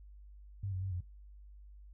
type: tone with pitch steps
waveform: sine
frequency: 98.7 / 92.8 / 96 / 88.9 Hz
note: G2 / F#2 / G2 / F2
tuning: +12 / +6 / -36 / +31 cents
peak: -35 dBFS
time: 0.63-1.006 s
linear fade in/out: 5 ms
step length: 94 ms
effects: noise-tail reverb RT60 0.2 s tail -18 dB re dry + added 50 Hz sine -51 dBFS peak until 1.93 s

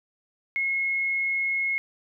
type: tone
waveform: sine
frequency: 2168 Hz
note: C#7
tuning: 39 cents flat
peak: -23 dBFS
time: 0.56-1.78 s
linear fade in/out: 0 ms
effects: none

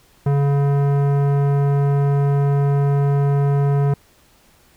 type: tone with tanh clipping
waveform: sine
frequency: 141.2 Hz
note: C#3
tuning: 32 cents sharp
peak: -16 dBFS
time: 0.26-3.94 s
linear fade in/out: 5 ms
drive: 16 dB
effects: pink hiss -54 dBFS RMS until 4.76 s

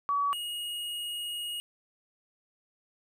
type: tone pair in turn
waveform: sine / square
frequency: 1137 / 2877 Hz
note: C#6 / F#7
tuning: +44 / -49 cents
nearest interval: octave + major third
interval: 1607 cents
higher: second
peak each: -25 / -34 dBFS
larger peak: first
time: 0.09-0.33 / 0.33-1.6 s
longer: second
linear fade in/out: 0 ms
effects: none

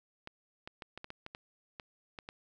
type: clicks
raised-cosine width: 0.3 ms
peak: -27 dBFS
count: 11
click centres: 0.274 / 0.675 / 0.822 / 0.976 / 1.044 / 1.104 / 1.264 / 1.349 / 1.798 / 2.188 / 2.289 s
effects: none

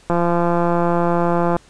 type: click train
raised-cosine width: 1 ms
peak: -5 dBFS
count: 253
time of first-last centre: 0.1-1.565 s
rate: 172 Hz
effects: pink hiss -50 dBFS RMS until 1.69 s + resampled to 22050 Hz

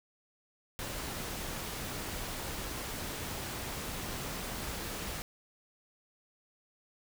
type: noise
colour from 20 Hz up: pink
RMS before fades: -39 dBFS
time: 0.79-5.22 s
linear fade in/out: 0 ms
effects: none

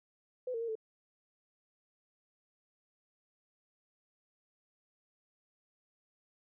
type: tone with pitch steps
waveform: sine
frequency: 504 / 456.8 / 463.5 / 440.2 Hz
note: B4 / A#4 / A#4 / A4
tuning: +35 / -35 / -10 / +1 cents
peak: -34 dBFS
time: 0.47-0.754 s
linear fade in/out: 5 ms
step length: 71 ms
effects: none

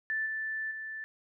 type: tone with level steps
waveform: sine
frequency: 1760 Hz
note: A6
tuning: in tune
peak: -29 / -32 / -37 dBFS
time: 0.1-1.04 s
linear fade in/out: 0 ms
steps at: 0.26 / 0.71 s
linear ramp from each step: 2 ms
effects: none

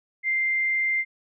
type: tone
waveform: sine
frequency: 2093 Hz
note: C7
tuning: in tune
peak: -21 dBFS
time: 0.23-1.05 s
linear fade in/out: 50 ms
effects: none

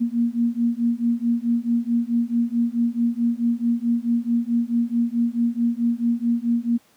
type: beating tone pair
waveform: sine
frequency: 233.1 / 237.7 Hz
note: A#3 / A#3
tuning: 0 / +34 cents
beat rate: 4.6 Hz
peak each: -21 dBFS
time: 0-6.78 s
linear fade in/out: 20 ms
effects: pink hiss -58 dBFS RMS until 6.96 s + high-pass 150 Hz 12 dB/octave

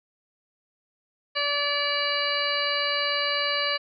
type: harmonic tone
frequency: 577 Hz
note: D5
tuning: 31 cents flat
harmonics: 1 / 2 / 3 / 4 / 5 / 7 / 8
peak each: -31 / -31 / -31 / -31 / -31 / -31 / -31 dBFS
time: 1.35-3.78 s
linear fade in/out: 20 ms
effects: none

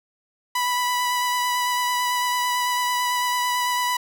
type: tone with vibrato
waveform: sawtooth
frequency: 987 Hz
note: B5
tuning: 1 cent flat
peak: -17 dBFS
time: 0.55-3.97 s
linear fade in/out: 5 ms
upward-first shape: sine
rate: 9 Hz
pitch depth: 13 cents each way
effects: none

